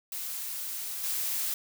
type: noise with level steps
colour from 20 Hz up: blue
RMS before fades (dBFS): -36 / -31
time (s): 0.12-1.54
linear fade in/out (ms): 2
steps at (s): 1.03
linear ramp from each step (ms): 10
effects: none

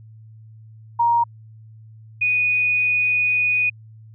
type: tone pair in turn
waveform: sine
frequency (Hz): 940 / 2476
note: A#5 / D#7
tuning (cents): +14 / -9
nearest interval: octave + perfect fourth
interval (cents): 1677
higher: second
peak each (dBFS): -14 / -16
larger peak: first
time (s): 0.99-1.24 / 2.21-3.7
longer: second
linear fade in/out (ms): 10
effects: added 110 Hz sine -41 dBFS peak until 4.14 s

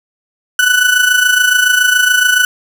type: tone with amplitude modulation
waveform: 35% pulse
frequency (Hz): 1488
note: F#6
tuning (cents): +9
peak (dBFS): -4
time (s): 0.59-2.45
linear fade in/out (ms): 2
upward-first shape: sine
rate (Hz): 27.1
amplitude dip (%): 60
effects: none

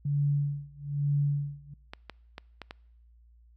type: tone with tremolo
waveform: sine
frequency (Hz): 143.5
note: D3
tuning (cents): -40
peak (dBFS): -22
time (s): 0.05-1.74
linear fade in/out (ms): 5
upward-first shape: sine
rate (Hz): 1.1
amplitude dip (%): 95
type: clicks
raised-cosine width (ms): 0.3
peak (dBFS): -23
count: 5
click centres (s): 1.935 / 2.097 / 2.381 / 2.617 / 2.709
effects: noise-tail reverb RT60 0.9 s tail -26 dB re dry + added 58 Hz sine -55 dBFS peak until 3.56 s

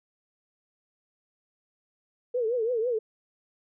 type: tone with vibrato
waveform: sine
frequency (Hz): 469.1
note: A#4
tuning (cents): +11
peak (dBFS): -24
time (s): 2.34-2.99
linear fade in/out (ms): 10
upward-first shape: triangle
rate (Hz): 6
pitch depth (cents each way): 160
effects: none

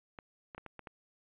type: clicks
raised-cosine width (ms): 0.5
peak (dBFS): -30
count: 6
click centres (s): 0.188 / 0.548 / 0.58 / 0.663 / 0.793 / 0.872
effects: resampled to 8000 Hz

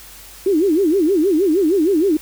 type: tone with vibrato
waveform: sine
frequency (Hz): 349.2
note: F4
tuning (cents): 0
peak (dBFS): -12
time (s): 0.46-2.17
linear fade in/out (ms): 5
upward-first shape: sine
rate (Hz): 6.4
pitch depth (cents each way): 260
effects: added 50 Hz sine -46 dBFS peak until 2.21 s + white hiss -40 dBFS RMS until 2.21 s

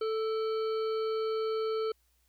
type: harmonic tone with a mistuned harmonic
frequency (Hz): 440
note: A4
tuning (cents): 0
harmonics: 1 / 3 / 5 / 7 / 9 / 10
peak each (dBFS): -29 / -39 / -52 / -50 / -58 / -49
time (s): 0.01-1.92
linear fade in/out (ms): 5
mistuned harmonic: 5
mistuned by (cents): +80
effects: added 60 Hz sine -70 dBFS peak until 2.28 s + white hiss -73 dBFS RMS until 2.28 s

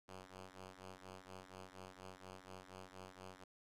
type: ring-modulated tone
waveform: 5% pulse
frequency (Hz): 93.3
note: F#2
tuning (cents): +15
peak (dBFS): -39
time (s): 0.08-3.44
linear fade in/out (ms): 5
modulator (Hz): 282
effects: low-pass 10000 Hz 12 dB/octave

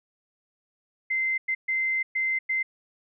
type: tone bursts at uneven times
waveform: sine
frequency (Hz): 2075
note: C7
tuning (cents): -15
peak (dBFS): -23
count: 5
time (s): 1.1-1.38 / 1.48-1.55 / 1.68-2.03 / 2.15-2.39 / 2.49-2.63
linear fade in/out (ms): 10
effects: none

